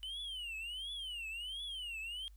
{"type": "tone with vibrato", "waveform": "triangle", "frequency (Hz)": 2979, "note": "F#7", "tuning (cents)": 11, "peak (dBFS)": -39, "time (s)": [0.03, 2.28], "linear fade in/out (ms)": 0, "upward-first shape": "triangle", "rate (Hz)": 1.4, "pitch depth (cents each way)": 260, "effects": ["added 50 Hz sine -54 dBFS peak until 2.36 s", "white hiss -75 dBFS RMS until 2.36 s"]}